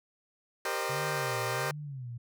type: chord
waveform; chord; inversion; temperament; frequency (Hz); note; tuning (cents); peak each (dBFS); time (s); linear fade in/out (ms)
15% pulse; C minor seventh; second; equal with one note detuned; 392 / 466.2 / 523.3 / 610.2; G4 / Bb4 / C5 / Eb5; 0 / 0 / 0 / -34; -30; 0.65-1.71; 2
type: tone with vibrato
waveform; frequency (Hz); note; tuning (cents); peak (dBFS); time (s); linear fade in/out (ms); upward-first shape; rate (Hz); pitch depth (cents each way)
sine; 133.4; C3; +34; -37; 0.89-2.18; 10; sine; 1.4; 200
effects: none